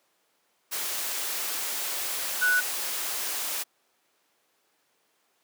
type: tone in noise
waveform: sine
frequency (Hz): 1480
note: F#6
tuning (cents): 0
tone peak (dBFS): -20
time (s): 2.41-2.61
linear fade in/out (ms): 20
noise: white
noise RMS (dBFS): -31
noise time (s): 0.71-3.64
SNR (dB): +8
effects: pink hiss -69 dBFS RMS until 5.43 s + high-pass 400 Hz 12 dB/octave